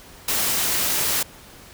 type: noise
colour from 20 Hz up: white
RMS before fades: -22 dBFS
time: 0.28-1.23 s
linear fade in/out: 5 ms
effects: pink hiss -45 dBFS RMS until 1.73 s